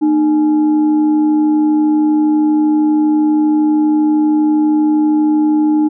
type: tone with frequency modulation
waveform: sine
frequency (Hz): 304.8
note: D#4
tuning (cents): -36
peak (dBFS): -9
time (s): 0.01-5.89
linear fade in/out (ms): 20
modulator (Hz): 537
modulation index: 0.31
effects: none